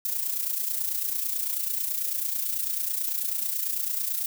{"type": "noise with amplitude modulation", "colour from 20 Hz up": "violet", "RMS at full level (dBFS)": -26, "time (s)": [0.05, 4.26], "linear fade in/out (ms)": 2, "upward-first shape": "sine", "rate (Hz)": 29.1, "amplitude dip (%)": 60, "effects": []}